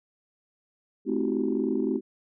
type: tone cluster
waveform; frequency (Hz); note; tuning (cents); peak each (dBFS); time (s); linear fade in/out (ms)
sine; 215.7 / 259.6 / 319.1 / 363.1 / 388.5; A3 / C4 / D#4 / F#4 / G4; -34 / -13 / +44 / -33 / -16; -30 / -28 / -30 / -32 / -30; 1.05-2.01; 50
effects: tanh soft clip ceiling -14 dBFS